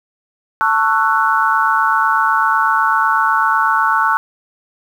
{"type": "chord", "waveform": "sine", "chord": "F# minor seventh", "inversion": "first", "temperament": "just", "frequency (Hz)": [888, 1110, 1332, 1480], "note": ["A5", "C#6", "E6", "F#6"], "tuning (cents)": [16, 2, 18, 0], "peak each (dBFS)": -17, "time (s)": [0.61, 4.17], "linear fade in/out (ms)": 0, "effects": ["7-bit"]}